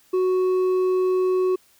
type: tone with hard clipping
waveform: sine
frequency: 370 Hz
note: F#4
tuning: in tune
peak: -19 dBFS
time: 0.13-1.56 s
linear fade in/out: 10 ms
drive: 4 dB
effects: white hiss -58 dBFS RMS until 1.79 s